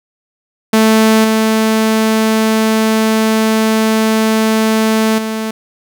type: tone with level steps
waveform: sawtooth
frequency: 220 Hz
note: A3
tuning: in tune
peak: -3 / -6 / -13 dBFS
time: 0.73-5.51 s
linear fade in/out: 5 ms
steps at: 1.24 / 5.18 s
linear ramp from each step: 5 ms
effects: none